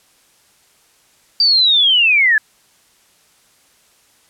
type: linear sweep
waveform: sine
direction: down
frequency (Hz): 4699 to 1672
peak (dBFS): -9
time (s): 1.4-2.38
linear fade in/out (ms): 2
effects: white hiss -54 dBFS RMS until 4.29 s + low-pass 11000 Hz 12 dB/octave